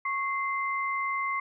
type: tone pair together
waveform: sine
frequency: 1100 / 2077 Hz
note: C#6 / C7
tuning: -14 / -13 cents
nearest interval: major seventh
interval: 1101 cents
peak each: -29 / -31 dBFS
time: 0.05-1.4 s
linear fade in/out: 5 ms
effects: none